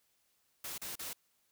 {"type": "noise bursts", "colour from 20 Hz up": "white", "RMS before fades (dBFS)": -42, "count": 3, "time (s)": [0.64, 1.132], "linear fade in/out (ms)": 5, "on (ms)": 140, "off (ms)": 36, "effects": ["white hiss -75 dBFS RMS until 1.51 s"]}